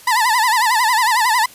30% pulse tone with vibrato, 935 Hz, A#5, 5 cents sharp, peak -10 dBFS, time 0.07-1.46 s, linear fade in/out 5 ms, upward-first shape sine, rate 11 Hz, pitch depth 150 cents each way, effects white hiss -42 dBFS RMS until 1.54 s + resampled to 32000 Hz

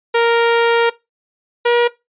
sawtooth tone pair in turn, 466.2 / 477.6 Hz, A#4 / A#4, 0 / +42 cents, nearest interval unison, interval 42 cents, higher second, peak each -7 dBFS, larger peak neither, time 0.14-0.9 / 1.65-1.88 s, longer first, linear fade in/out 10 ms, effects noise-tail reverb RT60 0.2 s tail -19 dB re dry + resampled to 8000 Hz

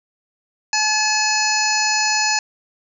harmonic tone with a mistuned harmonic, 857 Hz, A5, 46 cents flat, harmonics 1 / 2 / 3 / 5 / 6 / 7 / 8, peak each -22 / -24 / -23 / -24 / -24 / -25 / -25 dBFS, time 0.73-2.39 s, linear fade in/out 2 ms, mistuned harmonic 6, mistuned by -21 cents, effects none

